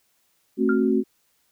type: chord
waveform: sine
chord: F# diminished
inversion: first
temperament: just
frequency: 222 / 266.4 / 370 Hz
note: A3 / C4 / F#4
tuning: +16 / +31 / 0 cents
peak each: -22 dBFS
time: 0.57-1.04 s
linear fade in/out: 50 ms
type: tone with exponential decay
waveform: sine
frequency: 1396.9 Hz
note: F6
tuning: in tune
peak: -22 dBFS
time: 0.69-0.91 s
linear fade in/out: 2 ms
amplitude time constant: 46 ms
effects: white hiss -67 dBFS RMS until 1.51 s